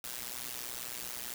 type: noise with amplitude modulation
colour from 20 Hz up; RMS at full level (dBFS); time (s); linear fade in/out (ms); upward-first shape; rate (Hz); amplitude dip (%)
white; -37; 0.04-1.34; 2; sine; 122; 95
effects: none